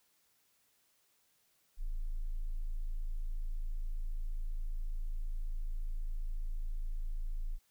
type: tone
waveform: sine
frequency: 27.34 Hz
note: A0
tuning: 10 cents flat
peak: -32 dBFS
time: 1.77-7.59 s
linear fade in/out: 50 ms
effects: tanh soft clip ceiling -29 dBFS + white hiss -73 dBFS RMS until 7.7 s